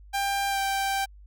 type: tone with pitch glide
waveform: sawtooth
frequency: 794 to 783.5 Hz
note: G5 to G5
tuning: +22 to -1 cents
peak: -21 dBFS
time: 0.13-1.06 s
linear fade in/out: 20 ms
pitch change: -23 cents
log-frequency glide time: 0.48-0.59 s
effects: added 50 Hz sine -46 dBFS peak until 1.26 s